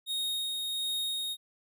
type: tone with tremolo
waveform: 45% pulse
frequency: 3729 Hz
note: A#7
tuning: in tune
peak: -30 dBFS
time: 0.06-1.37 s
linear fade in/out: 50 ms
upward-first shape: sine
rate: 1.4 Hz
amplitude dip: 25%
effects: none